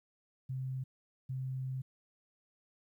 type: tone bursts at uneven times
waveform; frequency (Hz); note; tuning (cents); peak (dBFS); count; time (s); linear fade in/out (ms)
sine; 130.81; C3; 0; -35; 2; 0.49-0.84 / 1.29-1.82; 10
effects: 12-bit